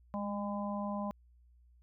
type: harmonic tone with a mistuned harmonic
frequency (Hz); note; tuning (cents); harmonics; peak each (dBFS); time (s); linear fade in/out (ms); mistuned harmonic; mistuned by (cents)
203.1; G#3; -38; 1 / 3 / 4 / 5; -36 / -41 / -44 / -42; 0.14-1.11; 0; 1; +19
effects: added 60 Hz sine -60 dBFS peak until 1.82 s